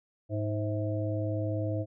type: harmonic tone with a mistuned harmonic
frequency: 105 Hz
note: G#2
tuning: 19 cents sharp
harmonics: 1 / 3 / 5 / 6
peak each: -30 / -35 / -37 / -38 dBFS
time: 0.29-1.86 s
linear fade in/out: 50 ms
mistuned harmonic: 6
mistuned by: +52 cents
effects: none